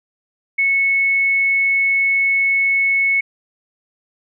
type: tone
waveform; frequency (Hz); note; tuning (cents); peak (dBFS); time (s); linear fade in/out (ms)
sine; 2202; C#7; -12; -13; 0.58-3.21; 10
effects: none